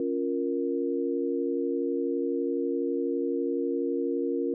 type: chord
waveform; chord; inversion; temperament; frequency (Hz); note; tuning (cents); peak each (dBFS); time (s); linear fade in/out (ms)
sine; Bb minor; first; equal; 277.2 / 349.2 / 466.2; Db4 / F4 / Bb4; 0 / 0 / 0; -30; 0-4.54; 2
effects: none